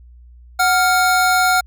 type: tone pair together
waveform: square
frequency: 740 / 1396.9 Hz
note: F#5 / F6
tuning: 0 / 0 cents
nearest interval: major seventh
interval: 1100 cents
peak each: -16 dBFS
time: 0.59-1.61 s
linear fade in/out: 10 ms
effects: added 60 Hz sine -40 dBFS peak until 1.66 s